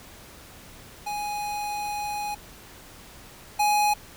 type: tone pair in turn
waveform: square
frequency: 830.6 / 834.2 Hz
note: G#5 / G#5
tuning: 0 / +7 cents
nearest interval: unison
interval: 7 cents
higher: second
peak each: -29 / -20 dBFS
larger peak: second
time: 1.06-2.35 / 3.59-3.94 s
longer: first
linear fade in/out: 10 ms
effects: pink hiss -47 dBFS RMS until 4.16 s